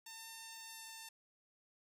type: tone with pitch glide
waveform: 5% pulse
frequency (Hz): 902 to 896.8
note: A5 to A5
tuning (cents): +43 to +33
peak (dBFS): -37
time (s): 0.06-1.09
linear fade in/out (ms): 5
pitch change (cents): -10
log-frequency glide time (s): 0.71-0.83
effects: none